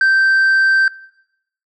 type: tone with tanh clipping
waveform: sine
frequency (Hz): 1561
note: G6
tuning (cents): -8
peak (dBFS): -10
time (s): 0.01-0.88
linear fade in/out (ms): 2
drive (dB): 2
effects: noise-tail reverb RT60 0.8 s tail -21 dB re dry